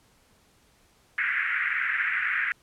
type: band-pass noise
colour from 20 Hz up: pink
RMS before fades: -27 dBFS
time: 1.18-2.52 s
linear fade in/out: 0 ms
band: 1500 to 2200 Hz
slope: 48 dB/octave
effects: pink hiss -62 dBFS RMS until 2.62 s + low-pass 12000 Hz 12 dB/octave